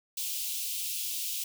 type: high-pass noise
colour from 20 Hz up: white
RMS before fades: -34 dBFS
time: 0.17-1.44 s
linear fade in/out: 5 ms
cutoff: 2600 Hz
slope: 48 dB/octave
effects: none